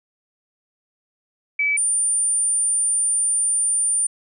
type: tone pair in turn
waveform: sine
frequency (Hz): 2296 / 9184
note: D7 / D9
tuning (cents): -40 / -40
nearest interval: 2 octaves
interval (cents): 2400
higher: second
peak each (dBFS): -17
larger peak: neither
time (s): 1.59-1.77 / 1.77-4.07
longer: second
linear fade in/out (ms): 5
effects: none